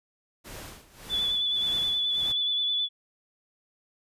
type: noise with tremolo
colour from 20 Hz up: pink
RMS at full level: -41 dBFS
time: 0.44-2.33 s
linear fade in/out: 20 ms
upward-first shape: sine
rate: 1.7 Hz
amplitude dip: 85%
type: tone with vibrato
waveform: sine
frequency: 3458 Hz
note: A7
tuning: 31 cents flat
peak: -24 dBFS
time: 1.09-2.89 s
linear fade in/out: 50 ms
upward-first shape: sine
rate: 9.4 Hz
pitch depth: 22 cents each way
effects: resampled to 32000 Hz